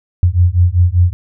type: beating tone pair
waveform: sine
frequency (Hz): 86.2 / 91.3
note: F2 / F#2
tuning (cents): -22 / -23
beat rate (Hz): 5.1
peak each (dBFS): -11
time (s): 0.23-1.13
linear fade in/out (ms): 0
effects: none